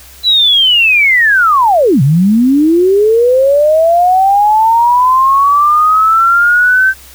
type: linear two-way sweep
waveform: sine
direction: down then up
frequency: 4000 to 127.1 to 1557 Hz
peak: -5 dBFS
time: 0.23-6.94 s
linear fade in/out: 50 ms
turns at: 2.02 s
effects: added 65 Hz sine -39 dBFS peak until 7.14 s + white hiss -37 dBFS RMS until 7.14 s